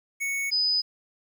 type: tone pair in turn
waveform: square / sine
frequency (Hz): 2217 / 4994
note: C#7 / D#8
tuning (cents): 0 / +6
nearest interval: octave + major second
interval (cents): 1406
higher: second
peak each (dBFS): -27 / -21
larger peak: second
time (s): 0.2-0.51 / 0.51-0.82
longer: neither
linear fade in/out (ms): 20
effects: 10-bit